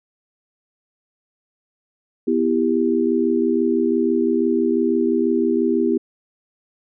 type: chord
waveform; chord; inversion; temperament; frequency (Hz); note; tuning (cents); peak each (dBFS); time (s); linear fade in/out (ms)
sine; E minor; second; just; 247.2 / 329.6 / 395.6; B3 / E4 / G4; +2 / 0 / +16; -20; 2.27-5.98; 10
effects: none